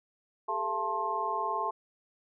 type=tone cluster; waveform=sine; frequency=400.6 / 440.4 / 680 / 880 / 1062 Hz; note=G4 / A4 / F5 / A5 / C6; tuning=+38 / +2 / -46 / 0 / +25 cents; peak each=-40 / -40 / -38 / -33 / -32 dBFS; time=0.48-1.71 s; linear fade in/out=10 ms; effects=none